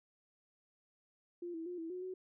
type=tone with pitch steps; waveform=sine; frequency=348.4 / 326.5 / 355.7 / 327.5 / 363.6 / 371.1 Hz; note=F4 / E4 / F4 / E4 / F#4 / F#4; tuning=-4 / -17 / +32 / -11 / -30 / +5 cents; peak=-40 dBFS; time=1.42-2.14 s; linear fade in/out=5 ms; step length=120 ms; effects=none